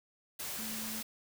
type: tone in noise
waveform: sine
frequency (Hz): 220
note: A3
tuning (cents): 0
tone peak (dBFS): -43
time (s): 0.58-1.02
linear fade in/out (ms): 10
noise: white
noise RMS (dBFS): -40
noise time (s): 0.39-1.03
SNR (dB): -6
effects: none